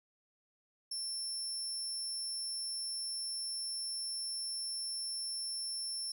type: tone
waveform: 30% pulse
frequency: 5380 Hz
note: E8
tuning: 34 cents sharp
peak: -33 dBFS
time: 0.91-6.12 s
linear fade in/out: 5 ms
effects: none